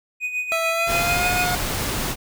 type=tone with tremolo; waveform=triangle; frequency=2489 Hz; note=D#7; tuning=in tune; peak=-19 dBFS; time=0.2-1.47 s; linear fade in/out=50 ms; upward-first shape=sine; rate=6.8 Hz; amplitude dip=65%
type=tone with pitch glide; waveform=25% pulse; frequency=659.3 to 719 Hz; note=E5 to F#5; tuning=0 to -50 cents; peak=-18 dBFS; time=0.52-1.55 s; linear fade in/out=0 ms; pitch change=+150 cents; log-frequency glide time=0.7-1.3 s
type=noise; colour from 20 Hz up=pink; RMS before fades=-25 dBFS; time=0.86-2.16 s; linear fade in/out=50 ms
effects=none